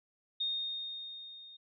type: tone with level ramp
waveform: sine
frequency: 3690 Hz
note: A#7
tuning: 18 cents flat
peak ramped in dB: -30 to -50 dBFS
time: 0.4-1.57 s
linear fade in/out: 10 ms
effects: none